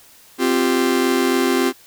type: chord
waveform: 45% pulse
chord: C suspended fourth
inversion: none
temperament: just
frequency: 261.6 / 348.8 / 392.4 Hz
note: C4 / F4 / G4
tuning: 0 / -2 / +2 cents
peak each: -19 / -20 / -21 dBFS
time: 0.38-1.73 s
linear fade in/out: 50 ms
effects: white hiss -48 dBFS RMS until 1.86 s